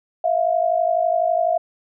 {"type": "tone pair together", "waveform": "sine", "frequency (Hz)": [651, 703], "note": ["E5", "F5"], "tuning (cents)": [-22, 11], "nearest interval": "minor second", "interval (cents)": 133, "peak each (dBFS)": -19, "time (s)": [0.24, 1.58], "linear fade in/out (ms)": 5, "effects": []}